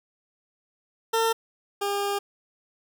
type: tone pair in turn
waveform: 20% pulse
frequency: 452.6 / 403.2 Hz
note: A4 / G4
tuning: +49 / +49 cents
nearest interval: major second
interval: 200 cents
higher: first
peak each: -16 / -20 dBFS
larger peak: first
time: 1.13-1.33 / 1.81-2.19 s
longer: second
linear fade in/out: 10 ms
effects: none